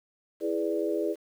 sine chord, E dominant seventh, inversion none, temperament equal, 329.6 / 415.3 / 493.9 / 587.3 Hz, E4 / G#4 / B4 / D5, 0 / 0 / 0 / 0 cents, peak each -30 / -30 / -34 / -33 dBFS, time 0.4-1.16 s, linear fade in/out 50 ms, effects 9-bit

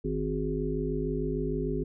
harmonic tone with a mistuned harmonic, 51.91 Hz, G#1, in tune, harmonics 1 / 3 / 5 / 7 / 8, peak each -34 / -34 / -34 / -34 / -34 dBFS, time 0.04-1.84 s, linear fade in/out 10 ms, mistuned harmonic 7, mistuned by +25 cents, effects none

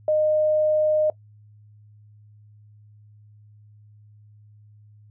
sine tone, 614 Hz, D#5, 23 cents flat, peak -17 dBFS, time 0.08-1.1 s, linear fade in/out 2 ms, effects noise-tail reverb RT60 0.1 s tail -20 dB re dry + added 105 Hz sine -48 dBFS peak until 5.1 s

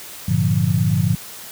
sine chord, G minor seventh, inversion none, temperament equal with one note detuned, 99.71 / 116.54 / 146.83 / 174.61 Hz, G2 / Bb2 / D3 / F3, +30 / 0 / 0 / 0 cents, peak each -20 dBFS, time 0.28-1.15 s, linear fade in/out 5 ms, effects white hiss -36 dBFS RMS until 1.51 s + high-pass 60 Hz 12 dB/octave

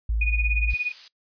sine tone, 55 Hz, A1, in tune, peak -21 dBFS, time 0.09-0.74 s, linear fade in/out 5 ms
sine tone with tremolo, 2467 Hz, D#7, 15 cents flat, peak -20 dBFS, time 0.21-0.92 s, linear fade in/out 5 ms, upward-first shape sine, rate 17 Hz, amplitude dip 80%
violet noise, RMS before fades -31 dBFS, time 0.7-1.08 s, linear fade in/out 2 ms
effects noise-tail reverb RT60 0.1 s tail -20 dB re dry + resampled to 11025 Hz

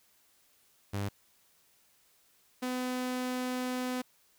sawtooth tone pair in turn, 100.4 / 252.3 Hz, G2 / B3, +42 / +37 cents, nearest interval octave + major third, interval 1595 cents, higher second, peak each -28 dBFS, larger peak neither, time 0.93-1.09 / 2.62-4.02 s, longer second, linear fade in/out 10 ms, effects white hiss -67 dBFS RMS until 4.38 s

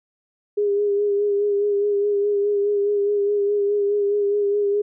sine tone with vibrato, 407.8 Hz, G#4, 32 cents flat, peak -17 dBFS, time 0.57-4.82 s, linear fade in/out 10 ms, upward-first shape sine, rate 4.8 Hz, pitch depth 29 cents each way, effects none

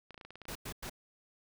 clicks, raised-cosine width 0.3 ms, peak -33 dBFS, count 11, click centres 0.107 / 0.144 / 0.178 / 0.212 / 0.25 / 0.306 / 0.356 / 0.417 / 0.454 / 0.489 / 0.536 s
pink noise bursts, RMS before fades -42 dBFS, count 3, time 0.48-0.897 s, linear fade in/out 5 ms, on 73 ms, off 99 ms
effects none

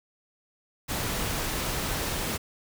pink noise, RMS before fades -30 dBFS, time 0.88-2.38 s, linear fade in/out 20 ms, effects none

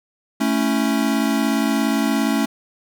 square chord, A major, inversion none, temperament equal, 220 / 277.2 / 329.6 Hz, A3 / C#4 / E4, 0 / 0 / 0 cents, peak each -21 / -21 / -27 dBFS, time 0.4-2.46 s, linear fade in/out 10 ms, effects none

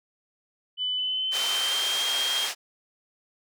sine tone with pitch glide, 3000 to 3215 Hz, F#7 to G7, +23 to +43 cents, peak -25 dBFS, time 0.77-2.49 s, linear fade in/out 50 ms, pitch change +120 cents, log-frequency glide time 0.96-2.05 s
white band-pass noise, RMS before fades -31 dBFS, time 1.31-2.55 s, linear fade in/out 50 ms, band 560 to 6300 Hz, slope 12 dB/octave
effects none

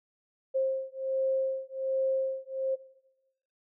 sine beating tone pair, 530 / 531.3 Hz, C5 / C5, +22 / +26 cents, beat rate 1.3 Hz, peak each -30 dBFS, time 0.54-2.76 s, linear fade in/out 20 ms, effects noise-tail reverb RT60 1.0 s tail -19 dB re dry

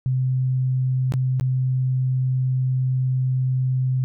sine tone with dropouts, 129.2 Hz, C3, 21 cents flat, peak -18 dBFS, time 0.06-4.04 s, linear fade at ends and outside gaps 0 ms, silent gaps 1.122-1.138 / 1.398-1.41 s, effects none

